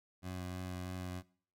20% pulse tone with vibrato, 91.1 Hz, F#2, 26 cents flat, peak -35 dBFS, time 0.22-1.23 s, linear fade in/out 50 ms, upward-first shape triangle, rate 3.1 Hz, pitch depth 19 cents each way, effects noise-tail reverb RT60 0.5 s tail -21 dB re dry

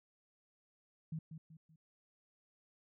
sine tone with echo, 159.3 Hz, D#3, 41 cents sharp, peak -38 dBFS, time 1.12-1.19 s, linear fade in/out 5 ms, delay 190 ms, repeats 3, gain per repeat -8 dB, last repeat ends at 1.76 s, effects none

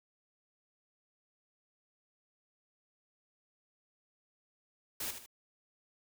white noise with echo, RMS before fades -38 dBFS, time 5-5.11 s, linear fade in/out 5 ms, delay 76 ms, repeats 2, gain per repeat -8 dB, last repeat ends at 5.262 s, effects none

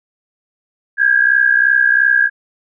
sine tone pair together, 1598.1 / 1661 Hz, G6 / G#6, +33 / 0 cents, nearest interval minor second, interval 67 cents, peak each -12 dBFS, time 0.97-2.3 s, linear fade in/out 50 ms, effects none

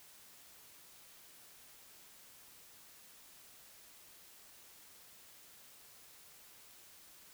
silence, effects white hiss -59 dBFS RMS until 7.33 s

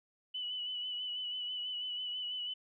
sine tone with vibrato, 2974 Hz, F#7, 8 cents sharp, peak -36 dBFS, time 0.34-2.54 s, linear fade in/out 10 ms, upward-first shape sine, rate 6.1 Hz, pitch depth 31 cents each way, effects none

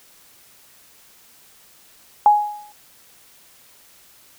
sine tone with exponential decay, 834 Hz, G#5, 7 cents sharp, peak -6 dBFS, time 2.26-2.72 s, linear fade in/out 1 ms, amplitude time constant 100 ms, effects white hiss -51 dBFS RMS until 4.38 s

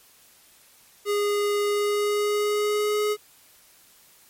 square tone with pitch glide, 411.1 to 420 Hz, G#4 to G#4, -18 to +19 cents, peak -22 dBFS, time 1.05-3.17 s, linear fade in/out 50 ms, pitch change +37 cents, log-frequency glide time 1.65-3.01 s, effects white hiss -55 dBFS RMS until 4.29 s + MP3 64 kbps

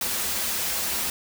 white noise with comb filter, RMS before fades -27 dBFS, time 0.01-1.1 s, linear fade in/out 2 ms, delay 6.8 ms, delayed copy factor -0.6, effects none

